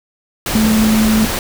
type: tone in noise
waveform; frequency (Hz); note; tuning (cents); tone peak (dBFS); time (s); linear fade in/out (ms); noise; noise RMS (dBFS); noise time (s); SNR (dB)
sine; 218.3; A3; -13; -10; 0.55-1.25; 2; pink; -19; 0.46-1.39; +6
effects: none